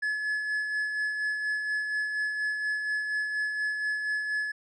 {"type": "tone with tremolo", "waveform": "triangle", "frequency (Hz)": 1709, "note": "G#6", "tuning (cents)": 49, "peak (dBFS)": -24, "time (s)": [0.02, 4.52], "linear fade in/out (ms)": 10, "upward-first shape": "sine", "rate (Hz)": 4.2, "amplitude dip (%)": 40, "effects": ["resampled to 22050 Hz"]}